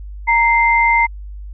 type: tone pair together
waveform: sine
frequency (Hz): 930.5 / 2089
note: A#5 / C7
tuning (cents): -3 / -3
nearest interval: octave + major second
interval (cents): 1400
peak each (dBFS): -13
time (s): 0.27-1.07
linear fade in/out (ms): 20
effects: added 50 Hz sine -28 dBFS peak until 1.53 s